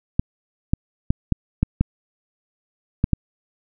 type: clicks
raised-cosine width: 5 ms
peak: -4 dBFS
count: 8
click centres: 0.195 / 0.735 / 1.105 / 1.323 / 1.63 / 1.81 / 3.041 / 3.133 s
effects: none